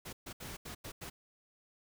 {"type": "noise bursts at uneven times", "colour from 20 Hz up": "pink", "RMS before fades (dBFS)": -45, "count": 6, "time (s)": [[0.05, 0.13], [0.26, 0.33], [0.4, 0.57], [0.65, 0.75], [0.84, 0.92], [1.01, 1.1]], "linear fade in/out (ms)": 10, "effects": []}